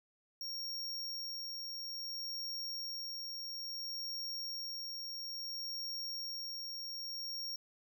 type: tone with tremolo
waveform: square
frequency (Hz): 5560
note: F8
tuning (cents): -9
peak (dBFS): -39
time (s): 0.41-7.56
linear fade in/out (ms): 2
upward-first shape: sine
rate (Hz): 0.59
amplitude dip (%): 25
effects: none